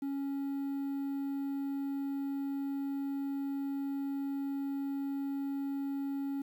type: tone with quantisation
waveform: triangle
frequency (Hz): 277.2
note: C#4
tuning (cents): 0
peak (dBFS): -31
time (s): 0.02-6.42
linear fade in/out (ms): 5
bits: 10
effects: none